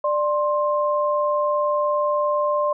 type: tone pair together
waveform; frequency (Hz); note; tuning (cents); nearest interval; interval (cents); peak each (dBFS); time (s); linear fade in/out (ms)
sine; 592.1 / 1055; D5 / C6; +14 / +14; minor seventh; 1000; -20 / -22; 0.04-2.73; 5
effects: none